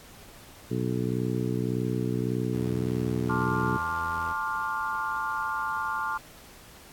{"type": "harmonic tone", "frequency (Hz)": 61.74, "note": "B1", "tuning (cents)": 0, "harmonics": [2, 3, 4, 5, 6, 7], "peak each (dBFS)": [-30, -32, -33, -34, -35, -35], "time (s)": [0.7, 3.78], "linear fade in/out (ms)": 20}
{"type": "tone with vibrato", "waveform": "sawtooth", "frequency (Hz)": 82.7, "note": "E2", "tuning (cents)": 6, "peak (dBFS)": -34, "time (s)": [2.53, 4.33], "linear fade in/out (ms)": 10, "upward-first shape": "sine", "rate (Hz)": 1.4, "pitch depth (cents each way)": 10}
{"type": "chord", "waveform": "sine", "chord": "D minor seventh", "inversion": "second", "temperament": "just", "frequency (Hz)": [881, 1057.2, 1174.7, 1409.6], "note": ["A5", "C6", "D6", "F6"], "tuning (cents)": [2, 18, 0, 16], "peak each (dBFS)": [-33, -34, -33, -32], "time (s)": [3.29, 6.18], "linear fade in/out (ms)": 10}
{"effects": ["pink hiss -50 dBFS RMS until 6.92 s", "AAC 64 kbps"]}